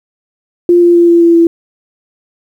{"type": "tone with pitch steps", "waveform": "sine", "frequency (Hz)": [349.2, 346.4, 343.6, 340.8, 338.1, 335.4], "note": ["F4", "F4", "F4", "F4", "E4", "E4"], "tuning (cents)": [0, -14, -28, -42, 44, 30], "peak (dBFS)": -3, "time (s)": [0.69, 1.47], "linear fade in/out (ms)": 2, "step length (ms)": 130, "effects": ["7-bit"]}